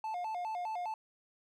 triangle tone with vibrato, 790 Hz, G5, 13 cents sharp, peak -33 dBFS, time 0.04-0.94 s, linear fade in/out 2 ms, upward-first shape square, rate 4.9 Hz, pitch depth 180 cents each way, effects none

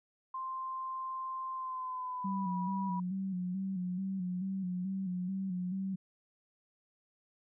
sine tone with pitch glide, 1046.5 to 976.4 Hz, C6 to B5, 0 to -20 cents, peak -36 dBFS, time 0.34-3 s, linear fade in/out 5 ms, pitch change -120 cents, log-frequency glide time 1.53-2.56 s
sine tone with vibrato, 186.3 Hz, F#3, 12 cents sharp, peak -33 dBFS, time 2.24-5.96 s, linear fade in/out 10 ms, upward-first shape square, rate 2.3 Hz, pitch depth 54 cents each way
effects none

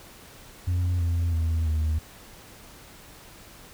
sine tone with pitch steps, 89.1 / 85.27 / 81.61 / 78.11 Hz, F2 / F2 / E2 / D#2, +35 / -41 / -17 / +7 cents, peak -19 dBFS, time 0.67-1.99 s, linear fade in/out 10 ms, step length 330 ms, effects tanh soft clip ceiling -21 dBFS + pink hiss -48 dBFS RMS until 3.73 s

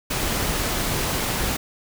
pink noise with amplitude modulation, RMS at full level -23 dBFS, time 0.1-1.57 s, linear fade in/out 10 ms, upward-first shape sine, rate 230 Hz, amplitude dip 25%, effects none

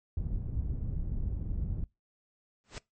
pink low-pass noise, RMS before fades -33 dBFS, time 0.17-1.84 s, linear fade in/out 2 ms, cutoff 130 Hz, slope 12 dB/octave
pink noise with exponential growth, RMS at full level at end -37 dBFS, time 2.64-2.78 s, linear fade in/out 0 ms, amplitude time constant 29 ms
effects noise-tail reverb RT60 0.2 s tail -23 dB re dry + MP3 32 kbps

